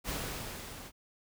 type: noise with level ramp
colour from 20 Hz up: pink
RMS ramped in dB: -35 to -48 dBFS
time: 0.04-0.92 s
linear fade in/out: 50 ms
effects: none